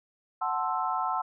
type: chord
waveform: sine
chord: F# half-diminished seventh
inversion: none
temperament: equal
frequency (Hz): 740 / 880 / 1046.5 / 1318.5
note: F#5 / A5 / C6 / E6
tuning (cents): 0 / 0 / 0 / 0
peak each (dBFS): -32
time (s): 0.41-1.22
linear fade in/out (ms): 10
effects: none